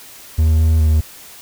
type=tone with pitch steps; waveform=triangle; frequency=79 / 79.9 / 77.8 Hz; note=D#2 / D#2 / D#2; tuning=+27 / +47 / 0 cents; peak=-8 dBFS; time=0.38-1.01 s; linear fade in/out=10 ms; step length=210 ms; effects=white hiss -39 dBFS RMS until 1.41 s